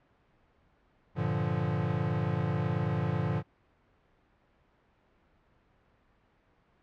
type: chord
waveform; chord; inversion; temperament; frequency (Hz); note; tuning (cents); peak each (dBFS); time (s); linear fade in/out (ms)
square; G minor seventh; none; equal; 98 / 116.54 / 146.83 / 174.61; G2 / Bb2 / D3 / F3; 0 / 0 / 0 / 0; -36 / -34 / -33 / -35; 1.15-3.43; 50
effects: pink hiss -67 dBFS RMS until 6.82 s + low-pass 2000 Hz 12 dB/octave